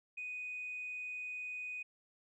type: tone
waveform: sine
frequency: 2489 Hz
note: D#7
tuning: in tune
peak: -39 dBFS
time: 0.17-1.83 s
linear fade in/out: 10 ms
effects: tanh soft clip ceiling -35 dBFS